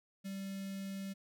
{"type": "tone with notch filter", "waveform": "square", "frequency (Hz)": 194.7, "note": "G3", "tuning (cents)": -12, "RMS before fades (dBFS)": -42, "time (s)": [0.24, 1.14], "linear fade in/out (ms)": 20, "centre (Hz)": 920, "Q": 0.59, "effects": []}